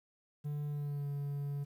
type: tone with pitch glide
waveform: triangle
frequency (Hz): 146.83 to 142.49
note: D3 to C#3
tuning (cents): 0 to +48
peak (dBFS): -33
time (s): 0.44-1.65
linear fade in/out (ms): 20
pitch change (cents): -52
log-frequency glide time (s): 0.68-1.07
effects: 11-bit